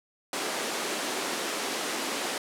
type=high-pass noise; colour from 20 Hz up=pink; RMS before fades=-31 dBFS; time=0.33-2.38 s; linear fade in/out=2 ms; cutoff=260 Hz; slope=24 dB/octave; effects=low-pass 10000 Hz 12 dB/octave